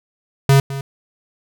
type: tone with echo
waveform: square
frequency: 137.3 Hz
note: C#3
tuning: 16 cents flat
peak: -9 dBFS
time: 0.49-0.6 s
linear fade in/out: 2 ms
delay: 210 ms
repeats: 1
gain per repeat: -15 dB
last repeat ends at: 0.81 s
effects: none